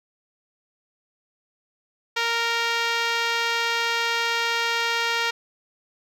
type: tone with band-pass filter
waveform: 5% pulse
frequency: 464.6 Hz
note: A#4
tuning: 6 cents flat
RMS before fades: -24 dBFS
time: 2.16-5.31 s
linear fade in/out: 10 ms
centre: 1400 Hz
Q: 0.54
effects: none